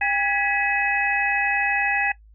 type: tone cluster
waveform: sine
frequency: 803 / 1671 / 1961 / 2551 Hz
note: G5 / G#6 / B6 / D#7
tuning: +41 / +10 / -13 / +43 cents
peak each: -25 dBFS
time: 0.01-2.12 s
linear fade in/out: 5 ms
effects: noise-tail reverb RT60 0.1 s tail -18 dB re dry + added 53 Hz sine -47 dBFS peak until 2.34 s

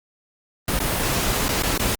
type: noise with dropouts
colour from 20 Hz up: pink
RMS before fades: -22 dBFS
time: 0.68-1.95 s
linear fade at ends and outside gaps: 2 ms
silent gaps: 0.791-0.801 / 1.483-1.49 / 1.624-1.634 / 1.778-1.796 s
effects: Opus 32 kbps

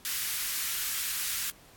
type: high-pass noise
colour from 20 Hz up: white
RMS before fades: -32 dBFS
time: 0.05-1.5 s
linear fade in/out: 0 ms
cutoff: 1300 Hz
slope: 24 dB/octave
effects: pink hiss -56 dBFS RMS until 1.76 s + AAC 64 kbps

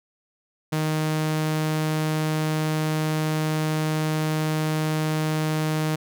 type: tone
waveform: sawtooth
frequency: 155.56 Hz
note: D#3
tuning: in tune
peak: -18 dBFS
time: 0.72-5.96 s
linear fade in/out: 10 ms
effects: none

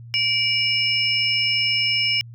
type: tone cluster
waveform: sine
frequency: 2325 / 2882 / 5270 Hz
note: D7 / F#7 / E8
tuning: -18 / -46 / -1 cents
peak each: -22 dBFS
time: 0.14-2.21 s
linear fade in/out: 0 ms
effects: tanh soft clip ceiling -8 dBFS + added 117 Hz sine -37 dBFS peak until 2.34 s

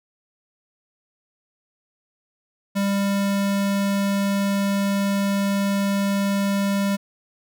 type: tone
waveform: square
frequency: 198.8 Hz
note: G3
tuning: 25 cents sharp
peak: -20 dBFS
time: 2.75-6.97 s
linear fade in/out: 20 ms
effects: none

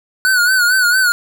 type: tone with vibrato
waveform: square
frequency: 1480 Hz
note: F#6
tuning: in tune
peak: -11 dBFS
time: 0.25-1.12 s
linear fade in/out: 0 ms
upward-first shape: sine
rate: 4.4 Hz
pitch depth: 73 cents each way
effects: none

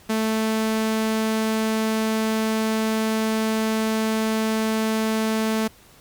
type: tone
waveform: sawtooth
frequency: 220 Hz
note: A3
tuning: in tune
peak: -16 dBFS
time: 0.09-5.68 s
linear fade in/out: 10 ms
effects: pink hiss -51 dBFS RMS until 6 s + MP3 96 kbps

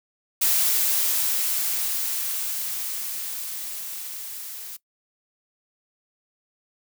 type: noise with level ramp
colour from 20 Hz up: blue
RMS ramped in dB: -20 to -37 dBFS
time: 0.41-4.77 s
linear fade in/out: 10 ms
effects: noise-tail reverb RT60 0.1 s tail -20 dB re dry

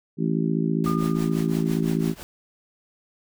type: harmonic tone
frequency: 55 Hz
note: A1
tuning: in tune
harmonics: 3 / 4 / 5 / 6 / 7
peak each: -24 / -26 / -28 / -30 / -31 dBFS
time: 0.17-2.15 s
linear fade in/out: 50 ms
type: noise with tremolo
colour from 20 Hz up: pink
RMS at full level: -36 dBFS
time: 0.84-2.23 s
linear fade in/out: 0 ms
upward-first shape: triangle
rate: 5.9 Hz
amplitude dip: 90%
type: tone with exponential decay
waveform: sine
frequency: 1213 Hz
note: D#6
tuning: 44 cents flat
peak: -26 dBFS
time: 0.86-1.78 s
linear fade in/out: 5 ms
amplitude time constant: 200 ms
effects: none

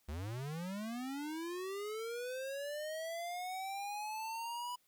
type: linear sweep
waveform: square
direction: up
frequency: 68.1 to 987.8 Hz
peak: -40 dBFS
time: 0.08-4.76 s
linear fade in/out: 10 ms
effects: white hiss -74 dBFS RMS until 4.87 s

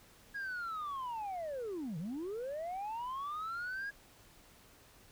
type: linear two-way sweep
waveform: sine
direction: down then up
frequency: 1661.2 to 146.83 to 1661.2 Hz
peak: -35 dBFS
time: 0.34-3.91 s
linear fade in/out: 20 ms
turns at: 1.98 s
effects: tanh soft clip ceiling -36 dBFS + pink hiss -61 dBFS RMS until 5.11 s

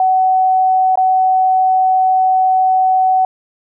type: tone with dropouts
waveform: sine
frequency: 751 Hz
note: F#5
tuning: 26 cents sharp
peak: -9 dBFS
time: 0-3.25 s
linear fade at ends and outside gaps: 2 ms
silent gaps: 0.956-0.974 s
effects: none

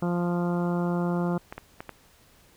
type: harmonic tone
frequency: 174.61 Hz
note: F3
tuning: in tune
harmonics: 1 / 2 / 3 / 4 / 5 / 6 / 7 / 8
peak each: -25 / -31 / -35 / -37 / -39 / -41 / -42 / -43 dBFS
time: 0.02-1.38 s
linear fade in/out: 5 ms
type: clicks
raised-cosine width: 0.5 ms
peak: -21 dBFS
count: 4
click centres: 1.525 / 1.58 / 1.805 / 1.893 s
effects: pink hiss -58 dBFS RMS until 2.56 s

